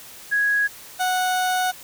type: tone pair in turn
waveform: sine / 30% pulse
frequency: 1661.2 / 737 Hz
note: G#6 / F#5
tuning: 0 / -7 cents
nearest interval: octave + major second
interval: 1407 cents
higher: first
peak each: -17 dBFS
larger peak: neither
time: 0.31-0.68 / 0.99-1.72 s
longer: second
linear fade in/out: 20 ms
effects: white hiss -42 dBFS RMS until 1.83 s